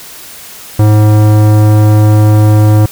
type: tone with tanh clipping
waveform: sine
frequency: 106.2 Hz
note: G#2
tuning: 39 cents sharp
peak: -5 dBFS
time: 0.79-2.86 s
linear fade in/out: 5 ms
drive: 18 dB
effects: white hiss -30 dBFS RMS until 2.91 s